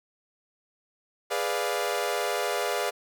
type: chord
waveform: sawtooth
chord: G# diminished seventh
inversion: none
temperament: equal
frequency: 415.3 / 493.9 / 587.3 / 698.5 Hz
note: G#4 / B4 / D5 / F5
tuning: 0 / 0 / 0 / 0 cents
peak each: -28 dBFS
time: 1.3-2.91 s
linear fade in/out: 20 ms
effects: none